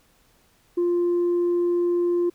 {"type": "tone", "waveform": "sine", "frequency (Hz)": 349.2, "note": "F4", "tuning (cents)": 0, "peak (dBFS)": -17, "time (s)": [0.77, 2.3], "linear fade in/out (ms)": 10, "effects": ["tanh soft clip ceiling -17 dBFS", "pink hiss -61 dBFS RMS until 2.34 s"]}